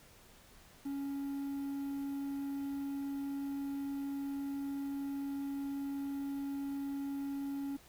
triangle tone with quantisation, 278.5 Hz, C#4, 8 cents sharp, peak -34 dBFS, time 0.85-7.77 s, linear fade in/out 10 ms, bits 10, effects pink hiss -60 dBFS RMS until 7.88 s

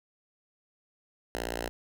5% pulse tone with notch filter, 58.27 Hz, A#1, in tune, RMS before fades -35 dBFS, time 1.35-1.69 s, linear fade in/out 0 ms, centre 150 Hz, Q 0.53, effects none

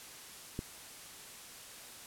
click, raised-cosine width 3 ms, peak -23 dBFS, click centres 0.591 s, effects white hiss -50 dBFS RMS until 2.06 s + low-pass 12000 Hz 12 dB/octave

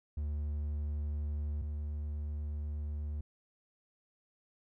triangle tone pair in turn, 74 / 74.31 Hz, D2 / D2, +14 / +21 cents, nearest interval unison, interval 7 cents, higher second, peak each -31 / -33 dBFS, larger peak first, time 0.17-1.62 / 1.62-3.21 s, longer second, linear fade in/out 5 ms, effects none

